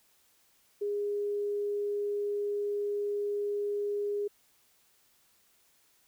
sine tone, 410 Hz, G#4, 22 cents flat, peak -29 dBFS, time 0.81-4.28 s, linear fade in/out 10 ms, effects white hiss -67 dBFS RMS until 6.07 s

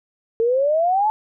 sine exponential sweep, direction up, 447 to 880 Hz, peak -15 dBFS, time 0.4-1.1 s, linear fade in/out 0 ms, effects none

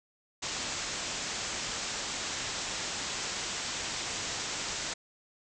white low-pass noise, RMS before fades -36 dBFS, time 0.42-4.94 s, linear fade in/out 10 ms, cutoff 7800 Hz, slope 96 dB/octave, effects none

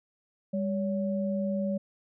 sine tone pair together, 200 / 565.7 Hz, G3 / C#5, +35 / +35 cents, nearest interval octave + tritone, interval 1800 cents, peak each -28 / -32 dBFS, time 0.53-1.78 s, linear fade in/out 10 ms, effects none

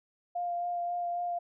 sine tone with vibrato, 700 Hz, F5, 4 cents sharp, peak -30 dBFS, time 0.35-1.39 s, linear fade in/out 10 ms, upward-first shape sine, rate 3.7 Hz, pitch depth 13 cents each way, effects none

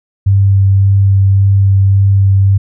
sine tone with vibrato, 98 Hz, G2, in tune, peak -5 dBFS, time 0.26-2.58 s, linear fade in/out 10 ms, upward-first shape sine, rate 1.8 Hz, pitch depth 11 cents each way, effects none

